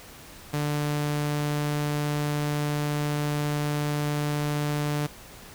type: tone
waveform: sawtooth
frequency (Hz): 147.6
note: D3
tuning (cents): +9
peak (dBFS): -21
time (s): 0.53-5.07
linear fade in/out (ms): 10
effects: pink hiss -46 dBFS RMS until 5.54 s